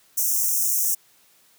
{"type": "high-pass noise", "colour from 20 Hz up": "white", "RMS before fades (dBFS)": -22, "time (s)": [0.17, 0.95], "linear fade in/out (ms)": 10, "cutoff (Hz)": 5600, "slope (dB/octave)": 96, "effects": ["white hiss -58 dBFS RMS until 1.58 s", "high-pass 100 Hz 12 dB/octave"]}